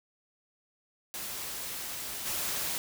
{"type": "noise with level steps", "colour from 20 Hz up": "white", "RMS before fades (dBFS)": [-38, -33], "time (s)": [1.14, 2.78], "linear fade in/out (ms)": 0, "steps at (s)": 2.25, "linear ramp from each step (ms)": 20, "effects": []}